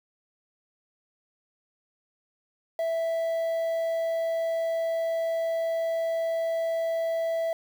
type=tone with quantisation; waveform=triangle; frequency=659.3 Hz; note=E5; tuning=in tune; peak=-23 dBFS; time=2.79-7.53 s; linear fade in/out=2 ms; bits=8; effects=none